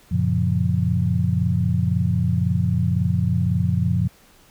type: chord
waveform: sine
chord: Gb major seventh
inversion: none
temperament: equal with one note detuned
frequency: 92.82 / 116.54 / 138.59 / 174.61 Hz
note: Gb2 / Bb2 / Db3 / F3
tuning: +6 / 0 / 0 / 0 cents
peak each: -22 / -23 / -25 / -22 dBFS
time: 0.11-4.08 s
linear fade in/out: 10 ms
effects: pink hiss -53 dBFS RMS until 4.5 s